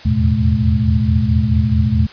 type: tone cluster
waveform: sine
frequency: 80 / 84.6 / 109.7 / 124 / 213.5 Hz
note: D#2 / E2 / A2 / B2 / G#3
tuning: +49 / +45 / -5 / +7 / +48 cents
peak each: -18 dBFS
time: 0.05-2.07 s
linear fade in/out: 10 ms
effects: white hiss -38 dBFS RMS until 2.12 s + resampled to 11025 Hz